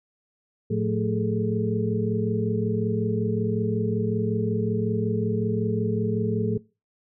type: tone cluster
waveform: sine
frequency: 111.1 / 179.3 / 220.8 / 412.8 / 438.2 Hz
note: A2 / F3 / A3 / G#4 / A4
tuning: +17 / +46 / +6 / -10 / -7 cents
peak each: -27 / -29 / -28 / -30 / -30 dBFS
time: 0.7-6.58 s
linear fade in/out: 10 ms
effects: noise-tail reverb RT60 0.3 s tail -22 dB re dry